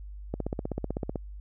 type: click train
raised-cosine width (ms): 2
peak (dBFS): -17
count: 14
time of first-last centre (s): 0.34-1.158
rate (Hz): 15.9
effects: added 50 Hz sine -39 dBFS peak until 1.4 s